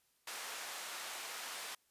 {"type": "band-pass noise", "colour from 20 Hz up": "pink", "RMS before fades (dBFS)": -45, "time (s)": [0.27, 1.75], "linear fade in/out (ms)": 5, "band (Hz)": [860, 13000], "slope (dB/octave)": 12, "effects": ["white hiss -75 dBFS RMS until 1.9 s", "resampled to 32000 Hz"]}